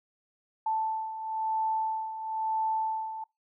sine beating tone pair, 880 / 881 Hz, A5 / A5, 0 / +2 cents, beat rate 1 Hz, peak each -35 / -29 dBFS, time 0.66-3.24 s, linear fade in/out 5 ms, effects noise-tail reverb RT60 0.2 s tail -23 dB re dry

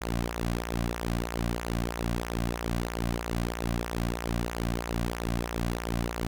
sawtooth tone with flanger, 58.27 Hz, A#1, in tune, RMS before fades -31 dBFS, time 0.01-6.27 s, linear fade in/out 5 ms, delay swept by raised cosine 0.22 to 2.32 ms, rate 3.1 Hz, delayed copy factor -0.7, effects none

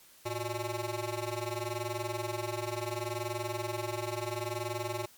15% pulse ring-modulated tone, 241.3 Hz, B3, 40 cents flat, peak -24 dBFS, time 0.25-5.06 s, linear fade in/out 10 ms, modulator 131 Hz, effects white hiss -58 dBFS RMS until 5.17 s + MP3 96 kbps

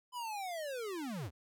square linear sweep, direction down, 1014 to 68.4 Hz, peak -39 dBFS, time 0.12-1.31 s, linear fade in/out 50 ms, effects none

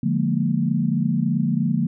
sine chord, Bb dominant seventh, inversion first, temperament just, 145.68 / 174.81 / 209.8 / 233.1 Hz, D3 / F3 / Ab3 / Bb3, -14 / +2 / +18 / 0 cents, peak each -24 / -23 / -25 / -23 dBFS, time 0.03-1.87 s, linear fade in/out 5 ms, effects none

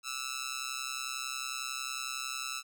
10% pulse tone with amplitude modulation, 1318.5 Hz, E6, in tune, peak -24 dBFS, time 0.03-2.63 s, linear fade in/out 50 ms, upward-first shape sine, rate 131 Hz, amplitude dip 80%, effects none

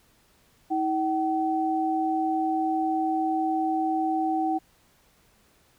sine tone pair together, 320 / 761.6 Hz, D#4 / F#5, +49 / +50 cents, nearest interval octave + minor third, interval 1501 cents, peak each -26 / -25 dBFS, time 0.7-4.59 s, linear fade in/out 20 ms, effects pink hiss -62 dBFS RMS until 5.78 s

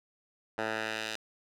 10% pulse tone with band-pass filter sweep, 110 Hz, A2, in tune, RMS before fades -35 dBFS, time 0.58-1.16 s, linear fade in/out 5 ms, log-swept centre 1100 to 3800 Hz, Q 1, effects none

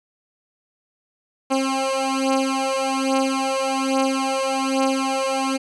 15% pulse beating tone pair, 266.6 / 267.8 Hz, C4 / C4, +33 / +40 cents, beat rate 1.2 Hz, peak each -16 dBFS, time 1.5-5.58 s, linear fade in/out 20 ms, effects resampled to 24000 Hz

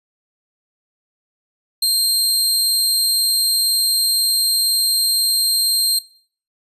sawtooth tone with amplitude modulation, 4186 Hz, C8, in tune, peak -10 dBFS, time 1.82-5.99 s, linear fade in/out 5 ms, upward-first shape sine, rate 211 Hz, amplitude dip 35%, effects noise-tail reverb RT60 0.5 s tail -19 dB re dry + resampled to 32000 Hz

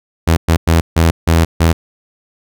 sawtooth tone bursts at uneven times, 82.41 Hz, E2, in tune, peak -4 dBFS, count 6, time 0.27-0.37 / 0.48-0.57 / 0.67-0.81 / 0.96-1.11 / 1.27-1.45 / 1.6-1.73 s, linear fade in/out 10 ms, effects none

